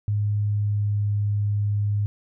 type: tone with pitch glide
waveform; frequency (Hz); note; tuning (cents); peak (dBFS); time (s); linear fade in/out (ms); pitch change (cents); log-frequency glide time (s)
sine; 103.83 to 103.05; G#2 to G#2; 0 to -13; -20; 0.08-2.06; 0; -13; 0.36-1.09
effects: none